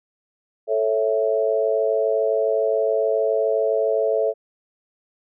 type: chord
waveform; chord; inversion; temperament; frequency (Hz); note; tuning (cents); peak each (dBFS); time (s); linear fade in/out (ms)
sine; A major; none; equal with one note detuned; 440 / 552.1 / 659.3; A4 / C#5 / E5; 0 / -7 / 0; -21 / -23 / -22; 0.67-4.34; 50
effects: none